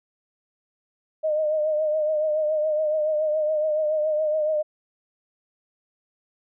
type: tone with vibrato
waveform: sine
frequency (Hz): 615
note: D#5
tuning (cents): -20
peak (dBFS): -20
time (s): 1.23-4.63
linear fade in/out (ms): 20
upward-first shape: triangle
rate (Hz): 7.1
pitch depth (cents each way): 53
effects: none